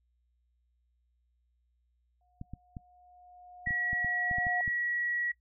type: tone with exponential growth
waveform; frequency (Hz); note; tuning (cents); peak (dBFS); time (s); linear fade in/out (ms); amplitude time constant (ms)
sine; 719; F#5; -50; -31; 2.21-4.61; 2; 520
type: clicks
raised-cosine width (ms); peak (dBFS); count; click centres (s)
5; -28; 11; 2.414 / 2.536 / 2.768 / 3.673 / 3.707 / 3.931 / 4.046 / 4.313 / 4.384 / 4.468 / 4.678
type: tone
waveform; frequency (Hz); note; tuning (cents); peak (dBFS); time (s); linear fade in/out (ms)
sine; 1922; B6; -48; -29; 3.66-5.32; 10
effects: noise-tail reverb RT60 0.1 s tail -22 dB re dry + added 60 Hz sine -70 dBFS peak until 5.4 s